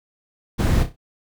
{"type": "noise with echo", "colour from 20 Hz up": "brown", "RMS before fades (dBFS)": -18, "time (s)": [0.58, 0.84], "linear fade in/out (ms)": 20, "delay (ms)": 31, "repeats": 4, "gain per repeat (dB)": -9, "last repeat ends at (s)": 0.964, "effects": []}